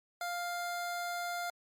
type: tone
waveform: 25% pulse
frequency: 700 Hz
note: F5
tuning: 4 cents sharp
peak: -31 dBFS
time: 0.21-1.5 s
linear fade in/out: 2 ms
effects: MP3 64 kbps